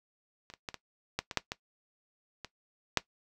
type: clicks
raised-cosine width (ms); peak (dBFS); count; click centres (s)
0.2; -30 / -28 / -19 / -22 / -13 / -20 / -9 / -17 / -23 / -6; 10; 0.501 / 0.538 / 0.688 / 0.743 / 1.19 / 1.312 / 1.373 / 1.519 / 2.447 / 2.973
effects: noise-tail reverb RT60 0.1 s tail -17 dB re dry